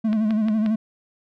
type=tone with vibrato; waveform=triangle; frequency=216.6 Hz; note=A3; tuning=27 cents flat; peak=-16 dBFS; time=0.04-0.76 s; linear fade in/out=10 ms; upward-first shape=sine; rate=12 Hz; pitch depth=60 cents each way
type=click train; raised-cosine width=0.3 ms; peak=-18 dBFS; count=4; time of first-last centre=0.13-0.662 s; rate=5.64 Hz
effects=none